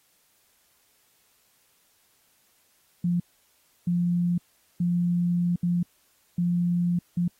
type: tone bursts at uneven times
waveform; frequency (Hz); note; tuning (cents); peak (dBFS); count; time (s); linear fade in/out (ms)
sine; 174.61; F3; 0; -21; 6; 3.04-3.2 / 3.87-4.38 / 4.8-5.56 / 5.63-5.83 / 6.38-6.99 / 7.17-7.28; 5
effects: white hiss -65 dBFS RMS until 7.39 s + AAC 48 kbps